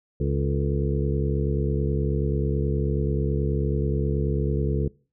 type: harmonic tone with a mistuned harmonic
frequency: 69.3 Hz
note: C#2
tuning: in tune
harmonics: 1 / 2 / 3 / 4 / 5 / 6 / 7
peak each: -26 / -25 / -31 / -37 / -32 / -31 / -37 dBFS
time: 0.2-4.88 s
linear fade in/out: 5 ms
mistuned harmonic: 6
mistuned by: +71 cents
effects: noise-tail reverb RT60 0.4 s tail -23 dB re dry